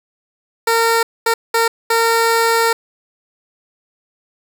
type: tone bursts at uneven times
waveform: 15% pulse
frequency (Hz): 458.1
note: A#4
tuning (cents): -30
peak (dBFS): -6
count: 4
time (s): 0.67-1.03 / 1.26-1.34 / 1.54-1.68 / 1.9-2.73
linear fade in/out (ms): 5
effects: none